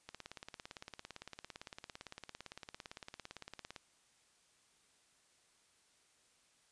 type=click train; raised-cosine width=0.2 ms; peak=-29 dBFS; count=66; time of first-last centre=0.09-3.762 s; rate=17.7 Hz; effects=white hiss -71 dBFS RMS until 6.71 s + resampled to 22050 Hz